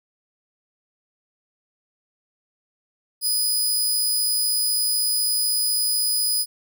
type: tone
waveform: 15% pulse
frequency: 4978 Hz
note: D#8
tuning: in tune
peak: -13 dBFS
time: 3.21-6.46 s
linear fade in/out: 50 ms
effects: none